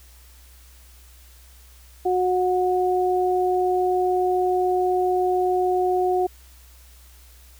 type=tone pair together; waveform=sine; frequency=365.8 / 729.7 Hz; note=F#4 / F#5; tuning=-20 / -24 cents; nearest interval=octave; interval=1196 cents; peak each=-20 / -22 dBFS; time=2.05-6.27 s; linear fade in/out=10 ms; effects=added 62 Hz sine -47 dBFS peak until 7.59 s + white hiss -53 dBFS RMS until 7.59 s